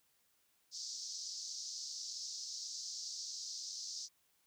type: band-pass noise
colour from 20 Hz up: pink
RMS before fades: -45 dBFS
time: 0.71-4.09 s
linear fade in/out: 50 ms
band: 4600 to 6400 Hz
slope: 48 dB/octave
effects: white hiss -75 dBFS RMS until 4.46 s